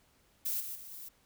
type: noise with level steps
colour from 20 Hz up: violet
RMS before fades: -34 / -41 / -48 / -46 dBFS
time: 0.45-1.09 s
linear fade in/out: 10 ms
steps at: 0.6 / 0.75 / 0.91 s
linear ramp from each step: 5 ms
effects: pink hiss -68 dBFS RMS until 1.25 s